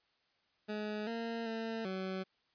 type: tone with pitch steps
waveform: 20% pulse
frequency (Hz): 211.4 / 230 / 225.3 / 188.7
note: G#3 / A#3 / A3 / F#3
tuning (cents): +31 / -23 / +41 / +34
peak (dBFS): -32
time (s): 0.68-2.24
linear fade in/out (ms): 20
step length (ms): 390
effects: white hiss -75 dBFS RMS until 2.54 s + resampled to 11025 Hz